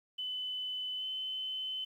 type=tone with pitch glide; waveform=sine; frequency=3013 to 3046 Hz; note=F#7 to F#7; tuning=+31 to +50 cents; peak=-35 dBFS; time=0.18-1.85 s; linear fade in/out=10 ms; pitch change=+19 cents; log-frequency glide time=0.97-1.04 s; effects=11-bit